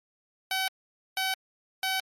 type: tone bursts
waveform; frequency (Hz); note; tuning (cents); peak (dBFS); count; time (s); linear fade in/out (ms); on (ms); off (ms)
10% pulse; 760; F#5; +46; -18; 3; 0.51-2; 2; 170; 490
effects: MP3 64 kbps